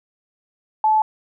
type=tone; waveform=sine; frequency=866 Hz; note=A5; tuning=28 cents flat; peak=-13 dBFS; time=0.84-1.02 s; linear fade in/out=2 ms; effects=none